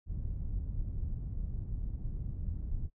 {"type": "low-pass noise", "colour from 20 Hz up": "pink", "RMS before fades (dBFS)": -36, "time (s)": [0.06, 2.9], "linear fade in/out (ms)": 50, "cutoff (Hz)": 100, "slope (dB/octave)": 12, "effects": ["noise-tail reverb RT60 0.1 s tail -26 dB re dry"]}